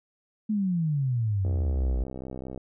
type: exponential sweep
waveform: sine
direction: down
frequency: 220 to 55 Hz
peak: -23 dBFS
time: 0.49-2.04 s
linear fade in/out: 10 ms
type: click train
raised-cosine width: 2 ms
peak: -24 dBFS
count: 74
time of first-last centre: 1.45-2.577 s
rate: 64.8 Hz
effects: none